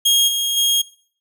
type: tone with level steps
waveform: sawtooth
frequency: 3258 Hz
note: G#7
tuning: 34 cents flat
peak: -9 / -15 / -11 dBFS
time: 0.05-0.82 s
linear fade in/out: 10 ms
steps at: 0.27 / 0.56 s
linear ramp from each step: 20 ms
effects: noise-tail reverb RT60 0.5 s tail -21 dB re dry